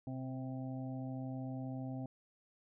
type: harmonic tone with a mistuned harmonic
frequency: 130.81 Hz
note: C3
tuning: in tune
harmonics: 1 / 2 / 4 / 5 / 6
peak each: -42 / -42 / -55 / -52 / -54 dBFS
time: 0.07-2.06 s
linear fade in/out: 2 ms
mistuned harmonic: 1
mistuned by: -23 cents
effects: none